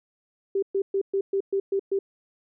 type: tone bursts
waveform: sine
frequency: 392 Hz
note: G4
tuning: in tune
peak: -21 dBFS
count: 8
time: 0.55-1.99 s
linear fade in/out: 5 ms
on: 75 ms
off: 120 ms
effects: none